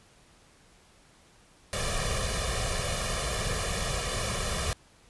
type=noise with comb filter; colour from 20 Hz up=pink; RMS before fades=-30 dBFS; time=1.73-4.73 s; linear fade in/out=0 ms; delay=1.7 ms; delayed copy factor=+0.8; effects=pink hiss -59 dBFS RMS until 5.09 s + resampled to 24000 Hz